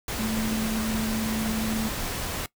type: tone in noise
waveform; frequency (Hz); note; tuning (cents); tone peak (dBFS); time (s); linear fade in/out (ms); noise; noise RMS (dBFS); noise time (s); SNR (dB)
sine; 220; A3; 0; -26; 0.19-1.89; 2; pink; -31; 0.08-2.46; +2
effects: noise-tail reverb RT60 0.1 s tail -20 dB re dry